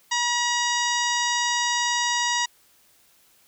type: harmonic tone with a mistuned harmonic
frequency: 962 Hz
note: B5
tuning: 46 cents flat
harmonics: 1 / 2 / 3 / 4 / 5 / 6 / 7 / 8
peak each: -26 / -27 / -31 / -30 / -32 / -30 / -33 / -38 dBFS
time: 0.11-2.46 s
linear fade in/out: 10 ms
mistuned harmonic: 4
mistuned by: -36 cents
effects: white hiss -59 dBFS RMS until 3.47 s

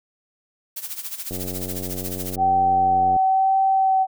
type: noise with tremolo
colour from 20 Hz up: blue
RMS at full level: -29 dBFS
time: 0.76-2.36 s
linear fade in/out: 10 ms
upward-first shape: sine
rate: 14 Hz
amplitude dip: 75%
type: click train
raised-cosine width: 2 ms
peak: -19 dBFS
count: 171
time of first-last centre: 1.31-3.164 s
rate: 91.7 Hz
type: tone with vibrato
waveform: sine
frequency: 766 Hz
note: G5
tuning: 40 cents flat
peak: -15 dBFS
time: 2.37-4.07 s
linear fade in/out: 50 ms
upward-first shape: sine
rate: 1 Hz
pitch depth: 13 cents each way
effects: none

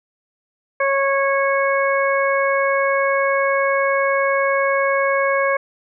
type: harmonic tone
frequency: 550 Hz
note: C#5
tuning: 14 cents flat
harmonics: 1 / 2 / 3 / 4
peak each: -18 / -21 / -23 / -24 dBFS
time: 0.8-5.57 s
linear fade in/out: 5 ms
effects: none

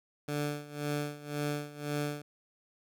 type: tone with tremolo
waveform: 15% pulse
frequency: 146.83 Hz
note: D3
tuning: in tune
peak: -24 dBFS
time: 0.28-2.22 s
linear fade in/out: 5 ms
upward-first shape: sine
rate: 1.9 Hz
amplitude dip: 85%
effects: none

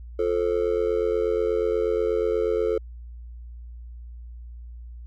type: tone with amplitude modulation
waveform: triangle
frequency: 440 Hz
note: A4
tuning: in tune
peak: -14 dBFS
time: 0.19-2.78 s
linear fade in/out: 5 ms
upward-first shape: sine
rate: 88.3 Hz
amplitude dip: 100%
effects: tanh soft clip ceiling -11 dBFS + added 59 Hz sine -37 dBFS peak until 5.06 s

